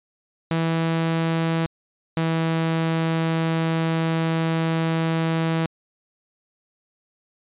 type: tone pair in turn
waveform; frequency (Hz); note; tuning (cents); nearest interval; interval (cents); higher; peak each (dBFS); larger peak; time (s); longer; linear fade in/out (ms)
sawtooth; 163.9 / 163.06; E3 / E3; -10 / -19; unison; 9; first; -16; neither; 0.51-1.66 / 2.17-5.66; second; 0
effects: resampled to 8000 Hz